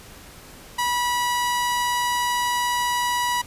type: tone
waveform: sawtooth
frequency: 974 Hz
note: B5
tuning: 24 cents flat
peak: -17 dBFS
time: 0.78-3.42 s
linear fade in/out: 10 ms
effects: pink hiss -44 dBFS RMS until 3.46 s + resampled to 32000 Hz